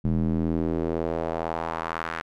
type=tone with band-pass filter sweep; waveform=square; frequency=41 Hz; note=E1; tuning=9 cents flat; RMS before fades=-27 dBFS; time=0.04-2.22 s; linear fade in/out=10 ms; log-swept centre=170 to 1600 Hz; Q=1.8; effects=none